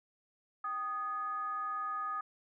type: tone with frequency modulation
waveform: sine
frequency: 1241 Hz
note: D#6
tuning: 5 cents flat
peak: -34 dBFS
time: 0.64-2.21 s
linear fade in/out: 5 ms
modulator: 458 Hz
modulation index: 0.41
effects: none